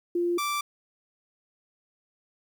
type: tone pair in turn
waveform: sine / sawtooth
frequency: 347.9 / 1170.2 Hz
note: F4 / D6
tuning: -7 / -7 cents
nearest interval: octave + major sixth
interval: 2100 cents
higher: second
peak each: -23 dBFS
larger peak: neither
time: 0.15-0.38 / 0.38-0.61 s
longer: neither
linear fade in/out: 5 ms
effects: 10-bit